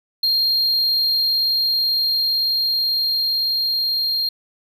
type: tone with level ramp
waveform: triangle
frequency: 4213 Hz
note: C8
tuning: 11 cents sharp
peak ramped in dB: -14 to -17 dBFS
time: 0.23-4.29 s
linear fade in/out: 5 ms
effects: none